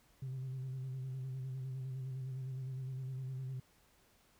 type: tone with vibrato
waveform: sine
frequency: 130.81 Hz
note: C3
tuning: in tune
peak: -37 dBFS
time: 0.22-3.6 s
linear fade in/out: 5 ms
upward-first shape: square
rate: 9.8 Hz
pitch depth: 33 cents each way
effects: tanh soft clip ceiling -37 dBFS + pink hiss -69 dBFS RMS until 4.39 s